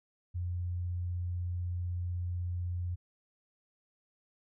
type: tone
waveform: sine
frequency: 88.4 Hz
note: F2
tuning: 22 cents sharp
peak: -32 dBFS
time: 0.34-2.96 s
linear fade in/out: 20 ms
effects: none